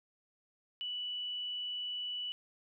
sine tone, 2960 Hz, F#7, in tune, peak -36 dBFS, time 0.81-2.32 s, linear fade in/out 0 ms, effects none

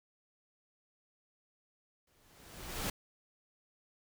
pink noise with exponential growth, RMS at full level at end -34 dBFS, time 2.07-2.9 s, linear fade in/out 5 ms, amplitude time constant 180 ms, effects none

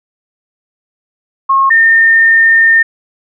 sine tone pair in turn, 1083 / 1816.7 Hz, C#6 / A#6, -41 / -45 cents, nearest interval major sixth, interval 896 cents, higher second, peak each -6 / -4 dBFS, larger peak second, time 1.49-1.7 / 1.7-2.83 s, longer second, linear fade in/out 10 ms, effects none

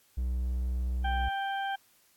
triangle tone, 62.2 Hz, B1, 13 cents sharp, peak -26 dBFS, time 0.17-1.29 s, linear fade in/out 10 ms
harmonic tone, 786 Hz, G5, 4 cents sharp, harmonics 1 / 2 / 3 / 4, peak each -31 / -36 / -50 / -43 dBFS, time 1.04-1.76 s, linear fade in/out 10 ms
effects white hiss -65 dBFS RMS until 2.16 s + AAC 64 kbps

